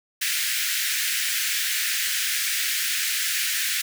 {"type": "high-pass noise", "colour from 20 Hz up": "pink", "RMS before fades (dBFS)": -25, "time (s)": [0.21, 3.82], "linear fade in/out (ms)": 10, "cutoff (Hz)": 1600, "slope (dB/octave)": 48, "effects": []}